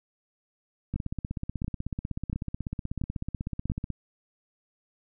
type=two click trains; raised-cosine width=5 ms; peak=-19 / -17 dBFS; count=49 / 5; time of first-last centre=0.94-3.903 / 0.96-3.7 s; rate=16.2 / 1.46 Hz; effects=none